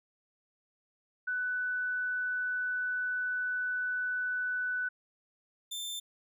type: tone pair in turn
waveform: sine / sawtooth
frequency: 1493 / 3560 Hz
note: F#6 / A7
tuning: +15 / +20 cents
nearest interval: octave + minor third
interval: 1505 cents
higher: second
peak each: -30 / -33 dBFS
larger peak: first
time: 1.27-4.89 / 5.71-6 s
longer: first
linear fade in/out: 10 ms
effects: none